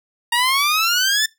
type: exponential sweep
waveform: 15% pulse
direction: up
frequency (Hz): 932.3 to 1784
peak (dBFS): -9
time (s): 0.32-1.26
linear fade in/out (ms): 5
effects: noise-tail reverb RT60 0.2 s tail -21 dB re dry